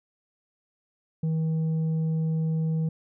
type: tone with tanh clipping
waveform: sine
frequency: 160 Hz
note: D#3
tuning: 49 cents sharp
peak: -24 dBFS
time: 1.23-2.89 s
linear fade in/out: 5 ms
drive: 4 dB
effects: none